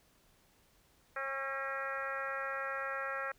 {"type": "harmonic tone with a mistuned harmonic", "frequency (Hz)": 270.8, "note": "C#4", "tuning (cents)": -40, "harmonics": [2, 3, 4, 5, 6, 7, 8, 9], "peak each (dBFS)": [-42, -48, -46, -40, -42, -43, -53, -51], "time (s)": [1.16, 3.32], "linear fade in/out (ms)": 5, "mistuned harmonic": 4, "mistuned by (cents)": 30, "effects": ["pink hiss -68 dBFS RMS until 3.38 s"]}